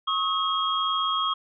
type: tone cluster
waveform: sine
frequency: 1096 / 1274 / 3266 Hz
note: C#6 / D#6 / G#7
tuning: -20 / +41 / -30 cents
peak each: -27 dBFS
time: 0.07-1.34 s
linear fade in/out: 10 ms
effects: none